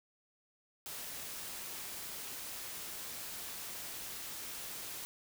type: noise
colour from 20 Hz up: white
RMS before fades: -44 dBFS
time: 0.86-5.05 s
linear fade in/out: 0 ms
effects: none